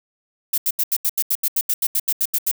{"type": "noise bursts", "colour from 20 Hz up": "violet", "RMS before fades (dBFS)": -19, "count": 16, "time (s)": [0.53, 2.514], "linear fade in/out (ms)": 5, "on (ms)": 49, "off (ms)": 80, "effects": []}